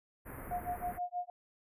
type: band-stop noise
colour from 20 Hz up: pink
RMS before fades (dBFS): -45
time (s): 0.25-0.99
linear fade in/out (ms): 20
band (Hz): 2100 to 11000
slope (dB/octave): 48
type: tone with tremolo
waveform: sine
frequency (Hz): 713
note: F5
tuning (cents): +36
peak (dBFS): -32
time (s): 0.51-1.3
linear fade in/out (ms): 2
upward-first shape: sine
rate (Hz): 6.3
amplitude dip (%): 100
effects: resampled to 32000 Hz